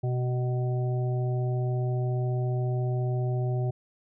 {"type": "harmonic tone with a mistuned harmonic", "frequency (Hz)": 125.4, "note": "B2", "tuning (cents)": 27, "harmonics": [1, 3, 5, 6], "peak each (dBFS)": [-25, -35, -39, -41], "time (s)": [0.03, 3.71], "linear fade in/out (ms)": 10, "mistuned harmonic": 5, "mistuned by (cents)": -23, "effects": []}